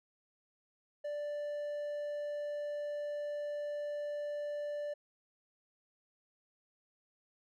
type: tone with hard clipping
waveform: triangle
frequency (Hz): 587.3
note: D5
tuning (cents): 0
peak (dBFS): -37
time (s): 1.04-4.94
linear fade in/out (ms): 10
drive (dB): 6
effects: none